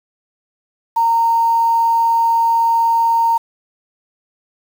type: tone with quantisation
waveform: sine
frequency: 921 Hz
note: A#5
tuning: 21 cents flat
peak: -11 dBFS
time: 0.96-3.38 s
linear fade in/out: 10 ms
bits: 6
effects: none